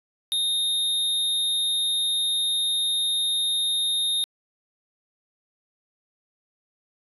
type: tone with amplitude modulation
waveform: square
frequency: 3700 Hz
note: A#7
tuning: 14 cents flat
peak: -21 dBFS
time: 0.32-4.24 s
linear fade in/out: 0 ms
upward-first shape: sine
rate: 274 Hz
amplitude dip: 30%
effects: resampled to 32000 Hz